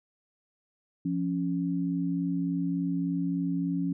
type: tone pair together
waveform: sine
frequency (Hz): 173.77 / 277.2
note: F3 / C#4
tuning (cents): -8 / 0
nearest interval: minor sixth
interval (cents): 808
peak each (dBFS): -29 / -29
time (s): 1.05-3.93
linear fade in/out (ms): 5
effects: none

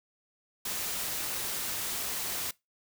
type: noise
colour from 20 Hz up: white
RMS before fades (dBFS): -34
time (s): 0.65-2.51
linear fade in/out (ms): 5
effects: noise-tail reverb RT60 0.2 s tail -22 dB re dry

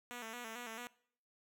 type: tone with vibrato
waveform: 5% pulse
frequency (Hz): 233.1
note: A#3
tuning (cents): 0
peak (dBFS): -33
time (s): 0.11-0.87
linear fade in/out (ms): 0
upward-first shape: square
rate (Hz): 4.5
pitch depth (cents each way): 74
effects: noise-tail reverb RT60 0.6 s tail -22 dB re dry

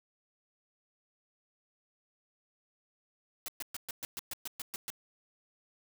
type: noise bursts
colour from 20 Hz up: white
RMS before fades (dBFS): -39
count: 11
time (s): 3.46-4.902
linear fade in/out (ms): 0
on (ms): 22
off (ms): 120
effects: none

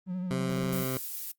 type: tone with vibrato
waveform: triangle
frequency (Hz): 182.5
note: F#3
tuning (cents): -24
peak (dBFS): -28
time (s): 0.06-0.86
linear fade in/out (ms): 50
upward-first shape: sine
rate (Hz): 12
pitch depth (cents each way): 37
type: tone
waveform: 15% pulse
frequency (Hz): 130.81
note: C3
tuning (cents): 0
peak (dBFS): -24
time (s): 0.31-0.97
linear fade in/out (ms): 0
type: noise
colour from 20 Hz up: violet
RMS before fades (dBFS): -37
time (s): 0.72-1.32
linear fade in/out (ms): 10
effects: noise-tail reverb RT60 0.1 s tail -20 dB re dry + Opus 32 kbps

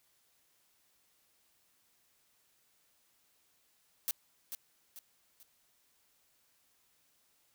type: noise with echo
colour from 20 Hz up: blue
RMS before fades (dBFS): -33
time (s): 4.08-4.11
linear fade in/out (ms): 0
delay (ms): 440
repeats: 3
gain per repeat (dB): -8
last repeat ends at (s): 5.43
effects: white hiss -72 dBFS RMS until 7.54 s

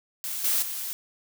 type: noise with level steps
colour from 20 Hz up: blue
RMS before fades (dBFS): -32 / -24 / -33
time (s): 0.24-0.93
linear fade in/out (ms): 0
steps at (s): 0.44 / 0.62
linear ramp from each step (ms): 5
effects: none

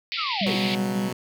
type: band-pass noise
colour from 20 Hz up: pink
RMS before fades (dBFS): -29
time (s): 0.12-0.75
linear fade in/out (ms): 0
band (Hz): 2000 to 4900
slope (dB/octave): 96
type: linear sweep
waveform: sine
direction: down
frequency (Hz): 1400 to 277.2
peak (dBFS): -28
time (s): 0.17-0.56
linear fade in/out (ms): 20
type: tone with tremolo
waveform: sine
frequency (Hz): 197.3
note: G3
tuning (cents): +11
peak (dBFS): -23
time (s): 0.41-1.09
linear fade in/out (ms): 5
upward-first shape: square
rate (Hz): 5.5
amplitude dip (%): 25
type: chord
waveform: 10% pulse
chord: B suspended second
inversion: none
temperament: equal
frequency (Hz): 123.47 / 138.59 / 185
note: B2 / C#3 / F#3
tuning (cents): 0 / 0 / 0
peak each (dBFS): -23 / -29 / -24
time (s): 0.46-1.13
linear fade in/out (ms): 5
effects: none

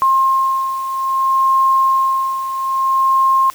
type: beating tone pair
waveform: sine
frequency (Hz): 1065 / 1065.61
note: C6 / C6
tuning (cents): +30 / +31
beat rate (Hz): 0.61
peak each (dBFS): -13 / -19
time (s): 0.02-3.5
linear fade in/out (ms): 0
effects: white hiss -40 dBFS RMS until 3.54 s

